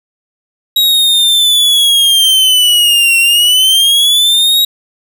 45% pulse linear two-way sweep, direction down then up, 3829 to 2720 to 3829 Hz, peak -6 dBFS, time 0.76-4.65 s, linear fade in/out 5 ms, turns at 3.18 s, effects none

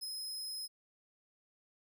sawtooth tone with ADSR envelope, 5110 Hz, D#8, 45 cents sharp, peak -35 dBFS, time 0.01-0.68 s, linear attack 24 ms, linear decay 11 ms, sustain -2 dB, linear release 28 ms, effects none

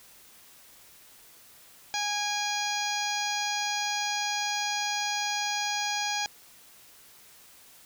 harmonic tone with a mistuned harmonic, 825 Hz, G#5, 12 cents flat, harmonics 1 / 2 / 3 / 4 / 5 / 6 / 7 / 8, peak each -32 / -36 / -36 / -37 / -38 / -36 / -39 / -37 dBFS, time 1.94-6.26 s, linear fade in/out 0 ms, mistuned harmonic 3, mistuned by -32 cents, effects white hiss -54 dBFS RMS until 7.85 s

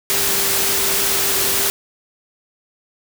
sine tone in noise, 394.8 Hz, G4, 12 cents sharp, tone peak -29 dBFS, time 0.1-1.7 s, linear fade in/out 0 ms, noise white, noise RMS -18 dBFS, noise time 0.1-1.7 s, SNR -14 dB, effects none

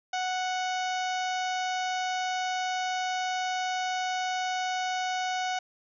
harmonic tone, 739 Hz, F#5, 2 cents flat, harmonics 1 / 2 / 3 / 4 / 5 / 6 / 7 / 8 / 9, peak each -29 / -36 / -39 / -40 / -43 / -47 / -46 / -45 / -48 dBFS, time 0.13-5.59 s, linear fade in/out 5 ms, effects none

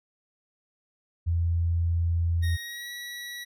sine tone, 84.6 Hz, E2, 45 cents sharp, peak -22 dBFS, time 1.26-2.57 s, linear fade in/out 20 ms
25% pulse tone with pitch glide, 1864.7 to 1932.7 Hz, A#6 to B6, 0 to -38 cents, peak -32 dBFS, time 2.42-3.45 s, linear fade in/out 20 ms, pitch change +62 cents, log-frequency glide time 2.53-2.91 s
effects none

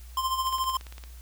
square tone with tremolo, 1046.5 Hz, C6, in tune, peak -24 dBFS, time 0.17-0.77 s, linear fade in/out 2 ms, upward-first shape sine, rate 14 Hz, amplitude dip 60%
click train, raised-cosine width 0.2 ms, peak -27 dBFS, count 11, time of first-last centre 0.47-1.038 s, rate 17.6 Hz
effects added 60 Hz sine -42 dBFS peak until 1.21 s + white hiss -55 dBFS RMS until 1.21 s

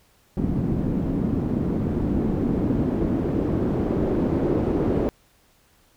white noise with low-pass filter sweep, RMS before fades -23 dBFS, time 0.37-5.09 s, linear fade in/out 0 ms, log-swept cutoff 220 to 360 Hz, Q 1.6, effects pink hiss -60 dBFS RMS until 5.96 s

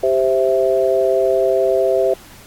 sine chord, C major, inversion second, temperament equal, 392 / 523.3 / 659.3 Hz, G4 / C5 / E5, 0 / 0 / 0 cents, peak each -17 dBFS, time 0.03-2.14 s, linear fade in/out 5 ms, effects pink hiss -42 dBFS RMS until 2.46 s + AAC 64 kbps

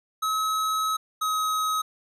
square tone pair in turn, 1283 / 1269.7 Hz, E6 / D#6, -47 / +35 cents, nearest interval unison, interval 18 cents, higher first, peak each -24 dBFS, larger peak neither, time 0.22-0.97 / 1.21-1.82 s, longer first, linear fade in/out 10 ms, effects resampled to 32000 Hz

